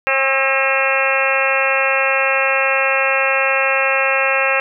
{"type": "harmonic tone with a mistuned harmonic", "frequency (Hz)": 269.3, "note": "C#4", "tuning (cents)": -50, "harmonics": [2, 3, 4, 5, 6, 7, 8, 9, 10], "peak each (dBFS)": [-20, -25, -25, -23, -22, -23, -24, -22, -20], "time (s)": [0.07, 4.6], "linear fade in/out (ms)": 0, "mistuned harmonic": 5, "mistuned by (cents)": -35, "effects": []}